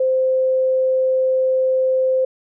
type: tone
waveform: sine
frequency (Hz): 520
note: C5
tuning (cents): -11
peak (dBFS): -14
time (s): 0-2.25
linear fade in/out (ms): 5
effects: none